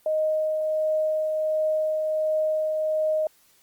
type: tone with tremolo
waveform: sine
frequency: 622.3 Hz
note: D#5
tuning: in tune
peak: -20 dBFS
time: 0.06-3.27 s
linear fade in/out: 2 ms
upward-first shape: triangle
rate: 1.4 Hz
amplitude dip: 30%
effects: white hiss -60 dBFS RMS until 3.62 s + Opus 24 kbps